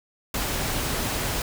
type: noise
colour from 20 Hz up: pink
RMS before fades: -27 dBFS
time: 0.34-1.42 s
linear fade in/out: 2 ms
effects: none